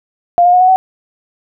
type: tone with pitch steps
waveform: sine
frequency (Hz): 698.5 / 711.9 / 725.6 / 739.6 / 753.8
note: F5 / F5 / F#5 / F#5 / F#5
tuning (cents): 0 / +33 / -34 / -1 / +32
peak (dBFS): -5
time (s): 0.38-0.76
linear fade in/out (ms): 0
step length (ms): 76
effects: none